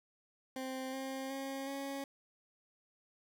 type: tone with pitch steps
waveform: 20% pulse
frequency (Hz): 261.6 / 266.2 / 270.8 / 275.6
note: C4 / C4 / C#4 / C#4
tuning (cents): 0 / +30 / -40 / -10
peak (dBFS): -34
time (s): 0.56-2.04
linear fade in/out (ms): 2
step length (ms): 370
effects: none